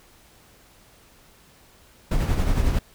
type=noise with tremolo; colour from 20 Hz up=brown; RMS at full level=-19 dBFS; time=2.11-2.79 s; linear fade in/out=5 ms; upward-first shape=sine; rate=11 Hz; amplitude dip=45%; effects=pink hiss -54 dBFS RMS until 2.94 s